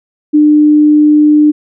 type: tone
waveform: sine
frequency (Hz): 300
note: D4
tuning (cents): +37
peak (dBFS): -3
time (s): 0.33-1.52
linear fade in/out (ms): 20
effects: none